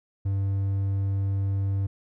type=tone; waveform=triangle; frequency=98 Hz; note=G2; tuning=in tune; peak=-21 dBFS; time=0.25-1.87 s; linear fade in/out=10 ms; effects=none